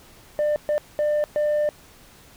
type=tone bursts at uneven times; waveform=sine; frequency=597 Hz; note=D5; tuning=28 cents sharp; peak=-16 dBFS; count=4; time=0.39-0.56 / 0.69-0.78 / 0.99-1.24 / 1.36-1.69 s; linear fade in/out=0 ms; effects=tanh soft clip ceiling -18 dBFS + pink hiss -50 dBFS RMS until 2.36 s